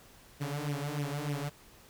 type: tone with flanger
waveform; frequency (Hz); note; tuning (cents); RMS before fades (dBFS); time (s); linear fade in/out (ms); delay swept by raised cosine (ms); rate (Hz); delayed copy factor
sawtooth; 145; D3; -22; -35; 0.4-1.5; 20; 0.34 to 5.54; 3.3; +0.85
effects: pink hiss -57 dBFS RMS until 1.89 s